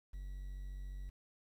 triangle tone with quantisation, 47.16 Hz, F#1, 34 cents sharp, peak -40 dBFS, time 0.13-1.1 s, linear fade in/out 10 ms, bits 11, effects none

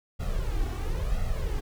brown noise with flanger, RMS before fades -28 dBFS, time 0.19-1.61 s, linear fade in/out 20 ms, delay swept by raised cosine 1.5 to 2.7 ms, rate 0.98 Hz, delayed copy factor +0.75, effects none

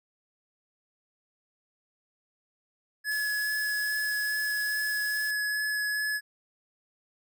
square tone with vibrato, 1700 Hz, G#6, 40 cents sharp, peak -28 dBFS, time 3.04-6.21 s, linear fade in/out 50 ms, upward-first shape sine, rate 2.4 Hz, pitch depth 8 cents each way
blue noise, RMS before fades -43 dBFS, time 3.11-5.31 s, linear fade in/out 5 ms
effects none

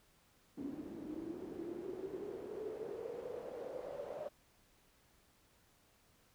pink noise with band-pass filter sweep, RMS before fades -45 dBFS, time 0.57-4.29 s, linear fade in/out 10 ms, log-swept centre 280 to 580 Hz, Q 8.3, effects pink hiss -70 dBFS RMS until 6.34 s

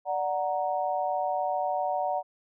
sine chord, D augmented, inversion none, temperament equal, 587.3 / 740 / 932.3 Hz, D5 / F#5 / A#5, 0 / 0 / 0 cents, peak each -31 / -28 / -33 dBFS, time 0.05-2.23 s, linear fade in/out 50 ms, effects none

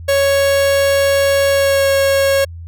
45% pulse tone with pitch glide, 554.4 to 548.7 Hz, C#5 to C#5, 0 to -18 cents, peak -11 dBFS, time 0.08-2.45 s, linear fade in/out 10 ms, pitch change -18 cents, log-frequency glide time 1.51-1.89 s, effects added 84 Hz sine -28 dBFS peak until 2.67 s

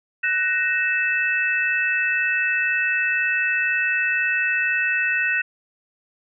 sine tone cluster, 1495 / 1871 / 2627 Hz, F#6 / A#6 / E7, +17 / +6 / -7 cents, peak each -23 dBFS, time 0.23-5.42 s, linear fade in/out 10 ms, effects none

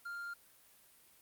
triangle tone, 1398 Hz, F6, 1 cent sharp, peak -39 dBFS, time 0.05-0.34 s, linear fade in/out 10 ms, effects white hiss -64 dBFS RMS until 1.21 s + Opus 32 kbps

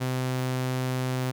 sawtooth tone, 128.4 Hz, C3, 32 cents flat, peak -22 dBFS, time 0-1.32 s, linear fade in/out 20 ms, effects none

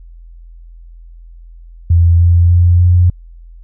sine tone with pitch steps, 85.1 / 86.29 / 87.49 / 88.71 Hz, F2 / F2 / F2 / F2, -44 / -20 / +4 / +28 cents, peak -5 dBFS, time 1.9-3.1 s, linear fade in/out 5 ms, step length 300 ms, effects added 42 Hz sine -33 dBFS peak until 3.63 s

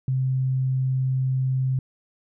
sine tone, 130.81 Hz, C3, in tune, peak -20 dBFS, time 0.08-1.79 s, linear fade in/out 2 ms, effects none

